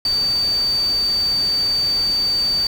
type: tone in noise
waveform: sine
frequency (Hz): 4603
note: D8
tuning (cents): -36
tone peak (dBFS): -16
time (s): 0.05-2.67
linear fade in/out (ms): 2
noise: pink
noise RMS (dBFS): -33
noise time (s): 0.05-2.67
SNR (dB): +14
effects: none